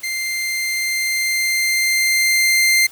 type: tone with level ramp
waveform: sawtooth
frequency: 2093 Hz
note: C7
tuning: in tune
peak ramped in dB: -18 to -8 dBFS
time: 0.03-2.87 s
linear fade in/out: 10 ms
effects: white hiss -43 dBFS RMS until 2.91 s